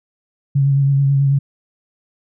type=tone with vibrato; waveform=sine; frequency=138.59 Hz; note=C#3; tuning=in tune; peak=-11 dBFS; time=0.55-1.39 s; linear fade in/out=10 ms; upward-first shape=sine; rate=9.2 Hz; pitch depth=25 cents each way; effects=none